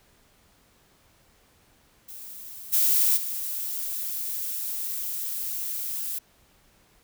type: noise with level steps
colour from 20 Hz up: violet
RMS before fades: -41 / -21 / -31 dBFS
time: 2.08-6.19 s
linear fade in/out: 10 ms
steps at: 2.72 / 3.16 s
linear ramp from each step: 20 ms
effects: pink hiss -61 dBFS RMS until 7.03 s